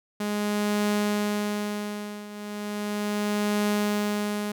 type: tone with tremolo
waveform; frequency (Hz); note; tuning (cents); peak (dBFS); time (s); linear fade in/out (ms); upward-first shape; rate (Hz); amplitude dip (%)
sawtooth; 207.7; G#3; 0; -18; 0.2-4.52; 5; triangle; 0.36; 85
effects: none